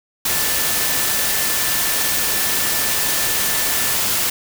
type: tone in noise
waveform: sine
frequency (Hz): 1760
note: A6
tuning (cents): 0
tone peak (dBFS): -30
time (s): 0.3-3.95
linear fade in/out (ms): 5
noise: white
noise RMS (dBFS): -19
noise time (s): 0.25-4.3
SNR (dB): -14
effects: none